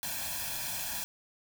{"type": "noise with comb filter", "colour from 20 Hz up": "white", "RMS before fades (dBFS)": -36, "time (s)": [0.03, 1.04], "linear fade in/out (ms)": 0, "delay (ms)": 1.2, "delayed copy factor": 0.85, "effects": []}